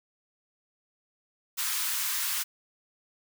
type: high-pass noise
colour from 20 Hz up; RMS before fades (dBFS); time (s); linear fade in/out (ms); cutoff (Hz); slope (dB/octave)
white; -30; 1.57-2.44; 20; 970; 48
effects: none